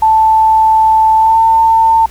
sine tone with pitch glide, 880 to 898.5 Hz, A5 to A5, 0 to +36 cents, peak -5 dBFS, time 0.02-2.06 s, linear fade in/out 5 ms, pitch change +36 cents, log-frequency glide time 1.17-1.39 s, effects added 60 Hz sine -31 dBFS peak until 2.1 s + pink hiss -38 dBFS RMS until 2.1 s

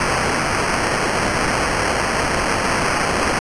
white noise with sample-and-hold, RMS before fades -19 dBFS, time 0-3.39 s, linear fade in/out 2 ms, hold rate 3675 Hz, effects resampled to 22050 Hz

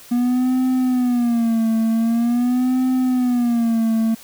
triangle tone with vibrato, 239.8 Hz, A#3, 49 cents sharp, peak -13 dBFS, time 0.11-4.15 s, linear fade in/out 10 ms, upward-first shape sine, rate 0.45 Hz, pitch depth 120 cents each way, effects white hiss -43 dBFS RMS until 4.23 s

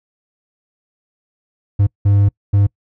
triangle tone bursts at uneven times, 100.7 Hz, G2, 47 cents sharp, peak -7 dBFS, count 3, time 1.79-1.87 / 2.05-2.29 / 2.53-2.67 s, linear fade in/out 10 ms, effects noise-tail reverb RT60 0.1 s tail -26 dB re dry

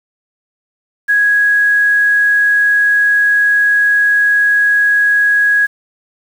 sine tone with quantisation, 1661.2 Hz, G#6, in tune, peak -8 dBFS, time 1.08-5.67 s, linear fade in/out 20 ms, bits 6, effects none

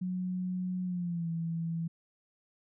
sine tone with pitch glide, 182.8 to 165.7 Hz, F#3 to E3, -21 to +9 cents, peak -31 dBFS, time 0.01-1.88 s, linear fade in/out 10 ms, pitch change -170 cents, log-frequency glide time 0.84-1.29 s, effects none

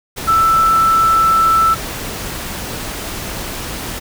sine tone in noise, 1325 Hz, E6, 9 cents sharp, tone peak -9 dBFS, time 0.27-1.75 s, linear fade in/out 20 ms, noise pink, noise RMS -25 dBFS, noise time 0.16-4 s, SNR +13 dB, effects none

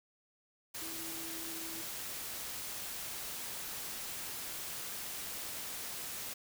sine tone in noise, 327.6 Hz, E4, 11 cents flat, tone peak -48 dBFS, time 0.81-1.82 s, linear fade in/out 10 ms, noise white, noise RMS -42 dBFS, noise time 0.74-6.34 s, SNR -9 dB, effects none

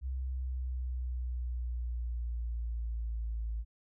sine exponential sweep, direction down, 65.41 to 55 Hz, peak -32 dBFS, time 0.01-3.65 s, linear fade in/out 50 ms, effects tanh soft clip ceiling -28 dBFS

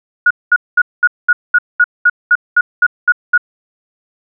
sine tone bursts, 1450 Hz, F#6, 35 cents flat, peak -5 dBFS, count 13, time 0.26-3.378 s, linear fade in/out 5 ms, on 46 ms, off 210 ms, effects none

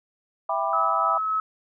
sine chord, E minor seventh, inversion none, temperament just, 659.3 / 791.1 / 988.9 / 1186.7 Hz, E5 / G5 / B5 / D6, 0 / +16 / +2 / +18 cents, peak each -28 dBFS, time 0.49-1.18 s, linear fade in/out 5 ms
sine tone with tremolo, 1289 Hz, E6, 39 cents flat, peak -21 dBFS, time 0.73-1.4 s, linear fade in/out 2 ms, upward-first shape sine, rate 3.5 Hz, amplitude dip 25%
effects none

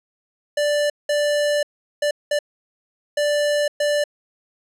square tone bursts at uneven times, 587.3 Hz, D5, in tune, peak -18 dBFS, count 6, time 0.57-0.9 / 1.09-1.63 / 2.02-2.11 / 2.31-2.39 / 3.17-3.68 / 3.8-4.04 s, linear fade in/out 5 ms, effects low-pass 10000 Hz 12 dB/octave

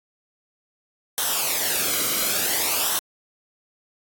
white noise with flanger, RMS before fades -23 dBFS, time 1.18-2.99 s, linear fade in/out 0 ms, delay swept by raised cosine 0.42 to 1.15 ms, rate 0.55 Hz, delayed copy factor -0.65, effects AAC 64 kbps

